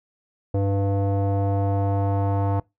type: tone with low-pass filter sweep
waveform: square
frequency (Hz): 99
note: G2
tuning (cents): +18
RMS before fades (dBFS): -22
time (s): 0.54-2.6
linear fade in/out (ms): 5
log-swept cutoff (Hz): 560 to 860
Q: 2.7
effects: noise-tail reverb RT60 0.2 s tail -23 dB re dry